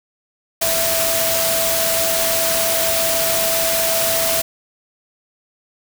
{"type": "tone in noise", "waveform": "sine", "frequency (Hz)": 660, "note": "E5", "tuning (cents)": 2, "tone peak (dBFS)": -21, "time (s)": [0.61, 4.42], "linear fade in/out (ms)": 10, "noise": "white", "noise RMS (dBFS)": -19, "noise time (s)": [0.61, 4.42], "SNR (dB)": -5, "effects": []}